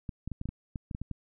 clicks, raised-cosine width 5 ms, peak -23 dBFS, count 11, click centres 0.092 / 0.276 / 0.317 / 0.414 / 0.456 / 0.49 / 0.758 / 0.912 / 0.949 / 1.016 / 1.113 s, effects none

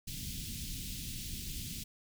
pink band-stop noise, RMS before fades -41 dBFS, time 0.07-1.84 s, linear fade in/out 10 ms, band 240 to 2900 Hz, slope 24 dB/octave, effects none

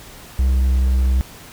triangle tone with pitch glide, 64.7 to 64.25 Hz, C2 to C2, -19 to -31 cents, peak -11 dBFS, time 0.39-1.21 s, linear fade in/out 0 ms, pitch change -12 cents, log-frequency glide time 0.62-0.96 s, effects pink hiss -40 dBFS RMS until 1.52 s

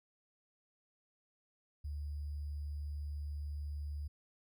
sine tone with sample-and-hold, 73.2 Hz, D2, 5 cents flat, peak -38 dBFS, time 1.84-4.08 s, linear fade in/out 10 ms, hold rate 4900 Hz, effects none

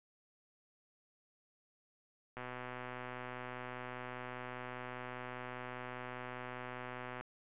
click train, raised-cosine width 0.5 ms, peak -29 dBFS, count 606, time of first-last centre 2.37-7.21 s, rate 125 Hz, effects resampled to 8000 Hz

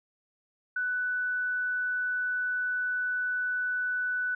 sine tone, 1490 Hz, F#6, 12 cents sharp, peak -27 dBFS, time 0.76-4.35 s, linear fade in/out 5 ms, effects none

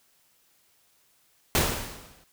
pink noise with exponential decay, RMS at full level -20 dBFS, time 1.55-2.24 s, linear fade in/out 1 ms, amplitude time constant 150 ms, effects white hiss -65 dBFS RMS until 2.32 s

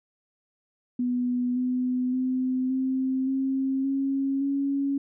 sine tone with pitch steps, 246.9 / 251.8 / 256.8 / 261.9 / 267.1 / 272.4 / 277.8 Hz, B3 / B3 / C4 / C4 / C4 / C#4 / C#4, 0 / +34 / -32 / +2 / +36 / -30 / +4 cents, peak -23 dBFS, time 0.99-4.98 s, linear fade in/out 5 ms, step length 570 ms, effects none

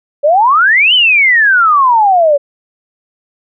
sine exponential two-way sweep, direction up then down, 554.4 to 3098 to 554.4 Hz, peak -5 dBFS, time 0.23-2.38 s, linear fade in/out 20 ms, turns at 0.94 s, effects none

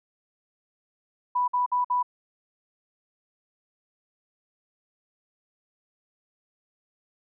sine tone bursts, 987.8 Hz, B5, in tune, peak -21 dBFS, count 4, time 1.35-2.029 s, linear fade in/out 10 ms, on 130 ms, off 53 ms, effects none

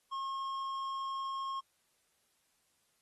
sine tone with tanh clipping, 1079 Hz, C#6, 47 cents flat, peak -37 dBFS, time 0.11-1.61 s, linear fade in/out 20 ms, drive 9 dB, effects white hiss -75 dBFS RMS until 3.01 s + AAC 32 kbps

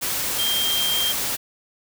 sine tone in noise, 3188 Hz, G7, 28 cents sharp, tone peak -21 dBFS, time 0.38-1.13 s, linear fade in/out 20 ms, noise white, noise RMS -25 dBFS, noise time 0.01-1.37 s, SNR +1 dB, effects none

